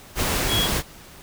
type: tone in noise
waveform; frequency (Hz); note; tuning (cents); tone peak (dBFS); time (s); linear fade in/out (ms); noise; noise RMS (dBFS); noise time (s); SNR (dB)
sine; 3322; G#7; 0; -21; 0.48-0.69; 50; pink; -23; 0.15-0.83; -1
effects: pink hiss -45 dBFS RMS until 1.22 s